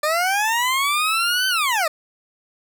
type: linear two-way sweep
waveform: 20% pulse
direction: up then down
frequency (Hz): 591 to 1540 to 591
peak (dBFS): -13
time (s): 0.03-1.88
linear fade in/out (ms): 5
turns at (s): 1.48
effects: none